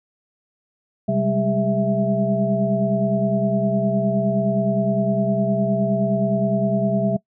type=tone cluster; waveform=sine; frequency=130.7 / 196 / 205.7 / 404.3 / 658 Hz; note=C3 / G3 / G#3 / G#4 / E5; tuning=-1 / 0 / -16 / -46 / -3 cents; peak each=-25 / -21 / -26 / -30 / -21 dBFS; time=1.08-7.17 s; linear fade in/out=10 ms; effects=noise-tail reverb RT60 0.1 s tail -22 dB re dry